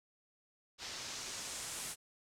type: noise with low-pass filter sweep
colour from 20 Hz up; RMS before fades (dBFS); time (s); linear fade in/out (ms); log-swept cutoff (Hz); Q
white; -44; 0.78-1.96; 50; 4900 to 9800; 1.5
effects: none